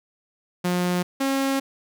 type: tone pair in turn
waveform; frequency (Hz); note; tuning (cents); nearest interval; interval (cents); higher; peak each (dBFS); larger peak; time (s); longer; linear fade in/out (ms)
sawtooth; 178.5 / 271.3; F3 / C#4; +38 / -37; perfect fifth; 725; second; -17; neither; 0.64-1.03 / 1.2-1.6; second; 10
effects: none